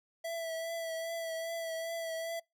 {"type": "tone with vibrato", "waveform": "square", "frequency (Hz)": 659.3, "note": "E5", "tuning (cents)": 0, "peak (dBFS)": -36, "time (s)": [0.24, 2.4], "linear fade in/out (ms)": 10, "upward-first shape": "triangle", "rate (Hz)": 2.5, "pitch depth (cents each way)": 30, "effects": ["noise-tail reverb RT60 0.2 s tail -25 dB re dry"]}